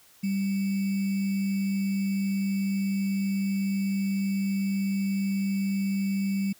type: tone with sample-and-hold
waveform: sine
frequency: 196 Hz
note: G3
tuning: in tune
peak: -24 dBFS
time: 0.23-6.53 s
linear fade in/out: 10 ms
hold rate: 2450 Hz
effects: white hiss -57 dBFS RMS until 6.59 s